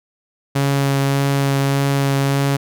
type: tone with vibrato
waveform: sawtooth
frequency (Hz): 138.59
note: C#3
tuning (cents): 0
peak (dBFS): -11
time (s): 0.55-2.57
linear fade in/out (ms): 10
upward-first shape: sine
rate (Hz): 1.7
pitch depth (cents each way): 10
effects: none